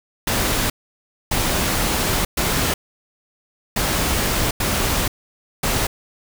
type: noise bursts at uneven times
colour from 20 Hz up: pink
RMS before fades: -20 dBFS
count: 6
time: 0.27-0.7 / 1.31-2.25 / 2.37-2.74 / 3.76-4.51 / 4.6-5.08 / 5.63-5.87 s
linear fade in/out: 5 ms
effects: none